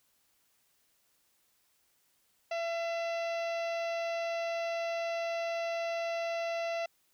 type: harmonic tone with a mistuned harmonic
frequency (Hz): 672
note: E5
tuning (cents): +33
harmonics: 1 / 2 / 3 / 4 / 5 / 6 / 7 / 8 / 9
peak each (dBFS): -32 / -46 / -44 / -43 / -54 / -52 / -54 / -57 / -57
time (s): 2.51-6.86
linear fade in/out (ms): 5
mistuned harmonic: 2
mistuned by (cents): +19
effects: white hiss -72 dBFS RMS until 7.13 s